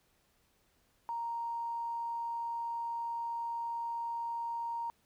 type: tone with tanh clipping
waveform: triangle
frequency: 932.3 Hz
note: A#5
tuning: in tune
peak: -34 dBFS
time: 1.09-4.9 s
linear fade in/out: 0 ms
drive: 3 dB
effects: pink hiss -72 dBFS RMS until 5.05 s